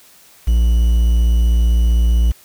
triangle tone with quantisation, 57.8 Hz, A#1, 14 cents flat, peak -8 dBFS, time 0.47-2.32 s, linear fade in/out 10 ms, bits 6, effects white hiss -47 dBFS RMS until 2.44 s

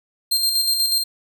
sawtooth tone with tremolo, 4182 Hz, C8, 2 cents flat, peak -13 dBFS, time 0.31-1.04 s, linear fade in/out 10 ms, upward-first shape square, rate 8.2 Hz, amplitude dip 40%, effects none

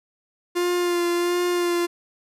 45% pulse tone with vibrato, 350.4 Hz, F4, 6 cents sharp, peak -20 dBFS, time 0.55-1.87 s, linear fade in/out 20 ms, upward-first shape sine, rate 1.4 Hz, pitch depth 19 cents each way, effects resampled to 32000 Hz

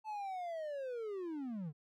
triangle linear sweep, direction down, 880 to 138.59 Hz, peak -37 dBFS, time 0.04-1.73 s, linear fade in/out 50 ms, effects none

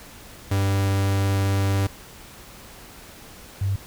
45% pulse / sine tone pair in turn, 98 / 98 Hz, G2 / G2, 0 / 0 cents, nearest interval unison, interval 0 cents, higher neither, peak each -19 / -20 dBFS, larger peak first, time 0.51-1.87 / 3.61-3.76 s, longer first, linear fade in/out 5 ms, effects pink hiss -44 dBFS RMS until 3.86 s

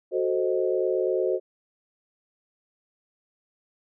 sine chord, F# diminished seventh, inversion none, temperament equal with one note detuned, 371.3 / 440 / 523.3 / 622.3 Hz, F#4 / A4 / C5 / Eb5, +6 / 0 / 0 / 0 cents, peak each -25 / -29 / -27 / -31 dBFS, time 0.11-1.4 s, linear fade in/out 50 ms, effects none

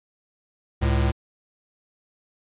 square tone pair together, 69.3 / 110 Hz, C#2 / A2, 0 / 0 cents, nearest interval minor sixth, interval 800 cents, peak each -21 / -24 dBFS, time 0.81-1.12 s, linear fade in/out 20 ms, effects resampled to 8000 Hz

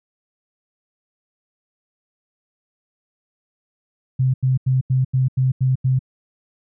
sine tone bursts, 130 Hz, C3, 11 cents flat, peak -14 dBFS, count 8, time 4.19-5.992 s, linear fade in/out 10 ms, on 150 ms, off 86 ms, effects none

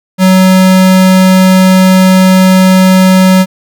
square tone, 187 Hz, F#3, 19 cents sharp, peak -3 dBFS, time 0.18-3.46 s, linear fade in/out 50 ms, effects none

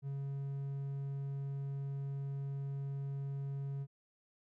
triangle tone, 138.59 Hz, C#3, in tune, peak -35 dBFS, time 0.02-3.87 s, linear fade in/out 50 ms, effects none

